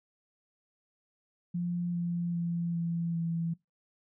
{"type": "tone with pitch steps", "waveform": "sine", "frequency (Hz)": [174.61, 172.6, 170.62, 168.66, 166.72], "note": ["F3", "F3", "F3", "E3", "E3"], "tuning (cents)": [0, -20, -40, 40, 20], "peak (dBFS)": -29, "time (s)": [1.54, 3.54], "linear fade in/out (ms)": 10, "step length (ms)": 400, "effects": ["noise-tail reverb RT60 0.2 s tail -23 dB re dry"]}